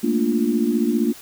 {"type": "chord", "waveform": "sine", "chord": "Bb major seventh", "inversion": "third", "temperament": "equal with one note detuned", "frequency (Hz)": [218, 233.1, 293.7, 349.2], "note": ["A3", "Bb3", "D4", "F4"], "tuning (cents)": [-16, 0, 0, 0], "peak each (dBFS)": [-24, -20, -23, -24], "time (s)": [0.03, 1.13], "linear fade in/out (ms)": 10, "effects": ["white hiss -42 dBFS RMS until 1.21 s"]}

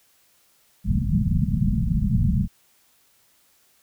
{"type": "low-pass noise", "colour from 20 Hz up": "white", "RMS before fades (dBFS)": -21, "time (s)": [0.84, 2.48], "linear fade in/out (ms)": 50, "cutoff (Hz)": 220, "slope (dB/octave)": 96, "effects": ["white hiss -61 dBFS RMS until 3.82 s"]}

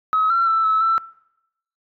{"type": "tone with pitch steps", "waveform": "sine", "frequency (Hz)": [1278, 1358, 1327, 1301, 1333], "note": ["D#6", "F6", "E6", "E6", "E6"], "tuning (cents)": [46, -49, 11, -23, 19], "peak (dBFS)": -14, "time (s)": [0.13, 0.98], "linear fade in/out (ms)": 0, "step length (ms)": 170, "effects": ["noise-tail reverb RT60 0.8 s tail -21 dB re dry", "tanh soft clip ceiling -10 dBFS"]}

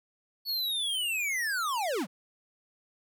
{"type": "linear sweep", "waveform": "square", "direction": "down", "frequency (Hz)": [4458, 146.83], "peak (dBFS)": -29, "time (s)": [0.45, 2.07], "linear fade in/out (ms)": 50, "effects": []}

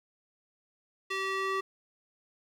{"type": "tone with band-pass filter sweep", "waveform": "square", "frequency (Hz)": 385.3, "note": "G4", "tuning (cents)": -30, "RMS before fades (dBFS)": -32, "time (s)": [1.1, 1.61], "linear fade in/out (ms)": 10, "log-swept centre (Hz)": [2400, 1300], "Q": 1.1, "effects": ["10-bit"]}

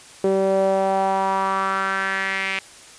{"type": "tone with band-pass filter sweep", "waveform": "sawtooth", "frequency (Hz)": 192.8, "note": "G3", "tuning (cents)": -28, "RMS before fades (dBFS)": -21, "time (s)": [0.24, 2.59], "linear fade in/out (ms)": 2, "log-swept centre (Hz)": [440, 2400], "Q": 3.7, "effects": ["white hiss -44 dBFS RMS until 2.98 s", "resampled to 22050 Hz"]}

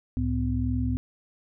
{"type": "tone cluster", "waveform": "sine", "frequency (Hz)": [66.1, 108.2, 252.1], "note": ["C2", "A2", "B3"], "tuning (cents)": [18, -29, 36], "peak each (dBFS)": -28, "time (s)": [0.17, 0.97], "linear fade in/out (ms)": 0, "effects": []}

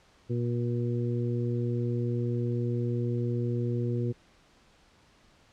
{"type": "harmonic tone", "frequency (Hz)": 120, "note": "B2", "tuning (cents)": -49, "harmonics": [1, 2, 3, 4], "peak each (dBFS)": [-28, -34, -34, -39], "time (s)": [0.29, 4.13], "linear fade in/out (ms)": 20, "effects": ["pink hiss -61 dBFS RMS until 5.52 s", "low-pass 6000 Hz 12 dB/octave"]}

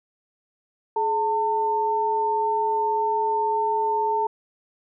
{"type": "tone pair together", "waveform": "sine", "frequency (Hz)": [424.3, 899.1], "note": ["G#4", "A5"], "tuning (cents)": [37, 37], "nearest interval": "octave + minor second", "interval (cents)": 1300, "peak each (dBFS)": [-26, -21], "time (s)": [0.96, 4.27], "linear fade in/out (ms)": 5, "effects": []}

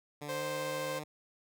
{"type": "tone with pitch glide", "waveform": "10% pulse", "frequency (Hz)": [146.83, 151.48], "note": ["D3", "D#3"], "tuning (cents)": [0, -46], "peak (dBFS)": -32, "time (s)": [0.21, 1.04], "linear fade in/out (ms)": 10, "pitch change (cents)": 54, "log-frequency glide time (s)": [0.31, 0.43]}
{"type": "tone", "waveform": "sawtooth", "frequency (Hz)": 523.3, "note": "C5", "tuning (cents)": 0, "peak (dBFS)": -31, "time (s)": [0.28, 1], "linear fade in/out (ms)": 20}
{"effects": []}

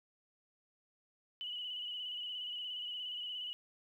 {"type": "tone with vibrato", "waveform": "sine", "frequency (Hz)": 2959, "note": "F#7", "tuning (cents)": -1, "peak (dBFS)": -39, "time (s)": [1.41, 3.53], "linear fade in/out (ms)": 0, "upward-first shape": "square", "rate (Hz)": 17, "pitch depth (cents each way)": 33, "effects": ["12-bit"]}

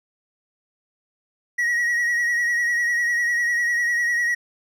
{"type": "tone with vibrato", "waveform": "triangle", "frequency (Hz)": 1907, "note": "A#6", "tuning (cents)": 39, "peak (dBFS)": -17, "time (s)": [1.58, 4.35], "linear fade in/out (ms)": 10, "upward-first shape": "sine", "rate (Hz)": 10, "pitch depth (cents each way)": 38, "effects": []}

